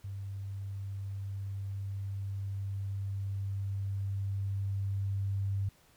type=tone with level ramp; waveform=sine; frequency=98.5 Hz; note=G2; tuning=9 cents sharp; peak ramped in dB=-37 to -29 dBFS; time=0.04-5.69 s; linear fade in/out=5 ms; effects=pink hiss -64 dBFS RMS until 5.96 s